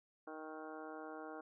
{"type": "harmonic tone with a mistuned harmonic", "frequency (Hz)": 156.4, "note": "D#3", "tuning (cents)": 9, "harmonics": [2, 3, 4, 5, 6, 7, 8, 9, 10], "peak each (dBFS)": [-51, -52, -54, -53, -62, -56, -62, -56, -65], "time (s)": [0.27, 1.41], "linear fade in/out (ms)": 5, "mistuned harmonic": 8, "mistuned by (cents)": 52, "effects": []}